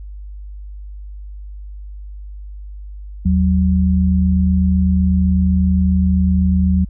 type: tone pair together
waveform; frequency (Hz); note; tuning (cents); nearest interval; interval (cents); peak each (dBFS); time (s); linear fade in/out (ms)
sine; 78.2 / 186.12; D#2 / F#3; +9 / +10; octave + minor third; 1501; -14; 3.25-6.85; 10
effects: added 50 Hz sine -29 dBFS peak until 6.89 s